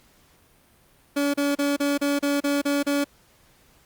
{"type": "tone bursts", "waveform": "30% pulse", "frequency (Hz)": 284.9, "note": "C#4", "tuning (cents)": 48, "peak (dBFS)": -18, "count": 9, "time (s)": [1.16, 3.044], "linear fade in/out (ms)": 10, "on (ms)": 180, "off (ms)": 33, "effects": ["pink hiss -58 dBFS RMS until 3.85 s", "Opus 48 kbps"]}